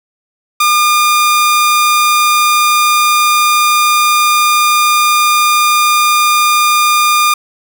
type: tone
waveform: sawtooth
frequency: 1209 Hz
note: D6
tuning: 50 cents sharp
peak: -4 dBFS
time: 0.6-7.34 s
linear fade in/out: 5 ms
effects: none